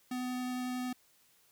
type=tone with vibrato; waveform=square; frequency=251 Hz; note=B3; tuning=28 cents sharp; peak=-35 dBFS; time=0.11-0.93 s; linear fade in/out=5 ms; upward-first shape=triangle; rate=11 Hz; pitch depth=8 cents each way; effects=white hiss -67 dBFS RMS until 1.51 s